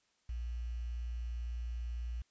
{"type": "tone with quantisation", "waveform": "sine", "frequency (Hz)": 59, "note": "A#1", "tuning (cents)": 22, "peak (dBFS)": -36, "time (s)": [0.29, 2.22], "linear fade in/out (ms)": 5, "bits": 10, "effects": ["white hiss -75 dBFS RMS until 2.3 s", "resampled to 16000 Hz"]}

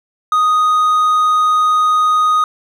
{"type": "tone", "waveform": "triangle", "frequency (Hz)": 1244.5, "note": "D#6", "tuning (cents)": 0, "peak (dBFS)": -8, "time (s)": [0.32, 2.44], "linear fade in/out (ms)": 2, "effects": []}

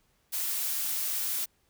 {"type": "noise", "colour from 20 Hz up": "blue", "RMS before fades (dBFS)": -31, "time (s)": [0.32, 1.46], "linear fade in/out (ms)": 20, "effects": ["pink hiss -70 dBFS RMS until 1.69 s"]}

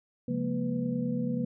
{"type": "tone cluster", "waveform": "sine", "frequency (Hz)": [135.2, 176.5, 207.5, 236.8, 498], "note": ["C#3", "F3", "G#3", "A#3", "B4"], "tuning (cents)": [-43, 19, -1, 27, 14], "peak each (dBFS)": [-36, -35, -37, -30, -38], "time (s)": [0.28, 1.45], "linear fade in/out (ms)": 5, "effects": []}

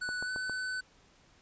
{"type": "tone with pitch glide", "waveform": "square", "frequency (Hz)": [1483, 1508.9], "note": ["F#6", "F#6"], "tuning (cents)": [4, 34], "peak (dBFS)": -34, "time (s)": [0.01, 0.81], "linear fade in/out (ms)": 10, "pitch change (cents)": 30, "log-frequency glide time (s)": [0.25, 0.31]}
{"type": "click train", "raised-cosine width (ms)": 1, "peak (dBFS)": -27, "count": 4, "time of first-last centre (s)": [0.09, 0.497], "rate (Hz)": 7.38}
{"effects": ["pink hiss -63 dBFS RMS until 1.41 s", "resampled to 16000 Hz"]}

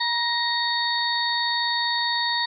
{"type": "tone cluster", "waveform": "sine", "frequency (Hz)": [949, 1878, 3714, 4445], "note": ["A#5", "A#6", "A#7", "C#8"], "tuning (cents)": [31, 12, -7, 4], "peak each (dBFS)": -27, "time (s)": [0, 2.46], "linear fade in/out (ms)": 10, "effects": []}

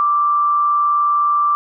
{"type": "tone with amplitude modulation", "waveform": "sine", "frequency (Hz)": 1174, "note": "D6", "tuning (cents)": -1, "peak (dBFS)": -11, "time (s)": [0, 1.55], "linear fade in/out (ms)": 0, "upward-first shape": "sine", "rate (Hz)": 159, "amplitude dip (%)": 30, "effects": []}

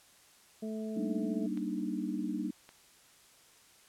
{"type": "harmonic tone", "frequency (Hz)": 218.3, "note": "A3", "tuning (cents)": -13, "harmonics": [1, 2, 3], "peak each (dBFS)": [-36, -42, -46], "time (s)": [0.62, 1.47], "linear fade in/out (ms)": 10}
{"type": "chord", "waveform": "sine", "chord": "Eb major seventh", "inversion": "first", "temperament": "just", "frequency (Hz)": [194.45, 233.3, 291.7, 311.1], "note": ["G3", "Bb3", "D4", "Eb4"], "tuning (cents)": [-14, 2, -12, 0], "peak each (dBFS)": -38, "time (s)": [0.96, 2.51], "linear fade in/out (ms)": 10}
{"type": "clicks", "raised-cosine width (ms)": 0.3, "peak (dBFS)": -35, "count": 2, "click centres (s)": [1.574, 2.691]}
{"effects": ["white hiss -61 dBFS RMS until 3.88 s", "low-pass 11000 Hz 12 dB/octave"]}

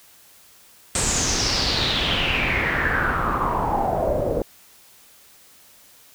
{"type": "noise with low-pass filter sweep", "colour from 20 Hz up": "pink", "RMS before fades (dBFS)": -22, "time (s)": [0.95, 4.42], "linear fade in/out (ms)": 2, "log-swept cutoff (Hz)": [8200, 490], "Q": 5.8, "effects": ["white hiss -51 dBFS RMS until 6.14 s"]}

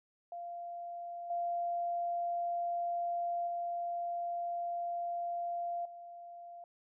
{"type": "tone with level steps", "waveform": "sine", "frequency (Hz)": 693, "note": "F5", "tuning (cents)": -14, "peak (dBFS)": [-40, -32, -34, -46], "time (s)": [0.32, 6.64], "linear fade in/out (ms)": 2, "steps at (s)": [1.3, 3.47, 5.85], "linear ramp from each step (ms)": 5, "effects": []}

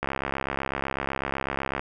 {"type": "click train", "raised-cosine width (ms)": 0.5, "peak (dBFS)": -12, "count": 121, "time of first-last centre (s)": [0.03, 1.795], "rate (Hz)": 68, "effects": []}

